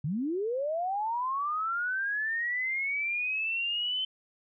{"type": "linear sweep", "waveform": "sine", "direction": "up", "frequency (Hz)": [131.2, 3074], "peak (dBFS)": -28, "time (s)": [0.04, 4.05], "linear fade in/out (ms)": 5, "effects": []}